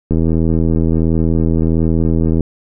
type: click train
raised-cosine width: 3 ms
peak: -3 dBFS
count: 188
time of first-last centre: 0.11-2.407 s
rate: 81.4 Hz
effects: none